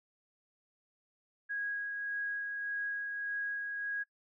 sine tone with tremolo, 1649 Hz, G#6, 13 cents flat, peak -33 dBFS, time 1.49-4.04 s, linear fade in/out 20 ms, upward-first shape sine, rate 1.7 Hz, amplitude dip 30%, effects noise-tail reverb RT60 0.1 s tail -19 dB re dry

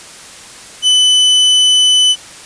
40% pulse tone, 3000 Hz, F#7, 23 cents sharp, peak -6 dBFS, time 0.82-2.16 s, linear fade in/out 50 ms, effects white hiss -34 dBFS RMS until 2.45 s + resampled to 22050 Hz

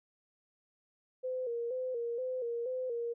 sine tone with vibrato, 490 Hz, B4, 14 cents flat, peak -33 dBFS, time 1.23-3.14 s, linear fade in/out 20 ms, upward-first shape square, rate 2.1 Hz, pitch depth 73 cents each way, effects none

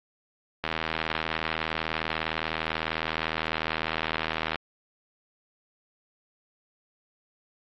click train, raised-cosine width 0.3 ms, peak -11 dBFS, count 314, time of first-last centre 0.64-4.557 s, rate 79.9 Hz, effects low-pass 4000 Hz 12 dB/octave + AAC 64 kbps

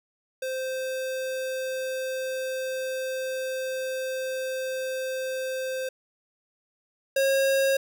square tone pair in turn, 521 / 542 Hz, C5 / C#5, -7 / -39 cents, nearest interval minor second, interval 68 cents, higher second, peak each -29 / -21 dBFS, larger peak second, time 0.42-5.89 / 7.16-7.77 s, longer first, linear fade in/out 5 ms, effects none

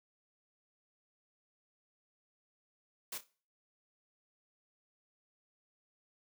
white noise with echo, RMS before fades -41 dBFS, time 3.12-3.18 s, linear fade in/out 5 ms, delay 30 ms, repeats 3, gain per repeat -12 dB, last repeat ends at 3.27 s, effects noise-tail reverb RT60 0.4 s tail -20 dB re dry + high-pass 200 Hz 12 dB/octave

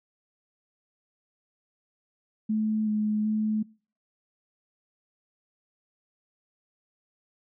sine tone with pitch steps, 216.4 / 212.6 / 215.4 Hz, A3 / G#3 / A3, -29 / +41 / -37 cents, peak -23 dBFS, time 2.49-3.63 s, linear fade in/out 10 ms, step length 380 ms, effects noise-tail reverb RT60 0.4 s tail -24 dB re dry

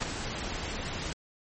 pink noise with ADSR envelope, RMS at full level -27 dBFS, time 0-1.13 s, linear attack 25 ms, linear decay 8 ms, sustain -8 dB, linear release 3 ms, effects MP3 32 kbps

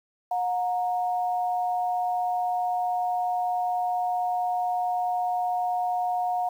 sine tone pair together, 721.6 / 932.3 Hz, F#5 / A#5, -44 / 0 cents, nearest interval major third, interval 444 cents, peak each -24 / -33 dBFS, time 0.31-6.49 s, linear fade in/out 5 ms, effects 9-bit

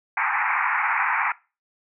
pink band-pass noise, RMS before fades -23 dBFS, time 0.17-1.32 s, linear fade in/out 2 ms, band 800 to 2400 Hz, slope 96 dB/octave, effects noise-tail reverb RT60 0.3 s tail -21 dB re dry

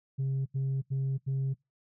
sine tone bursts, 134.7 Hz, C#3, 49 cents flat, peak -25 dBFS, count 4, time 0.18-1.543 s, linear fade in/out 20 ms, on 280 ms, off 81 ms, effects noise-tail reverb RT60 0.2 s tail -24 dB re dry + tanh soft clip ceiling -26 dBFS

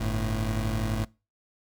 25% pulse tone pair together, 49.12 / 110 Hz, G1 / A2, +4 / 0 cents, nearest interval octave + major second, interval 1396 cents, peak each -25 / -25 dBFS, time 0-1.05 s, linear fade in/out 10 ms, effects noise-tail reverb RT60 0.3 s tail -23 dB re dry

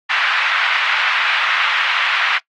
pink band-pass noise, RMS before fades -17 dBFS, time 0.09-2.39 s, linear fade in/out 20 ms, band 1200 to 3000 Hz, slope 24 dB/octave, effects noise-tail reverb RT60 0.1 s tail -21 dB re dry + AAC 48 kbps

